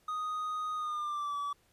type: tone with pitch glide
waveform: triangle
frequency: 1244.5 to 1147.8 Hz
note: D#6 to D6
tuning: 0 to -40 cents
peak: -31 dBFS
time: 0.08-1.53 s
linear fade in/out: 5 ms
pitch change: -140 cents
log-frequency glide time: 0.75-1.37 s
effects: pink hiss -69 dBFS RMS until 1.72 s + resampled to 32000 Hz